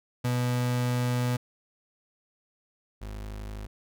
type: tone pair in turn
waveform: 35% pulse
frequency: 123.47 / 52.01 Hz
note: B2 / G#1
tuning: 0 / +3 cents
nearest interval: octave + minor third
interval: 1497 cents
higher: first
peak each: -23 / -34 dBFS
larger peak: first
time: 0.24-1.37 / 3.01-3.67 s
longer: first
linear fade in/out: 10 ms
effects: none